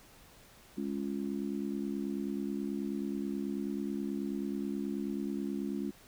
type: harmonic tone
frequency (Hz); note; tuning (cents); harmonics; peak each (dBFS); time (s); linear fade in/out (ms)
69.3; C#2; 0; 3 / 4 / 5; -36 / -37 / -40; 0.77-5.91; 10
effects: pink hiss -58 dBFS RMS until 6.07 s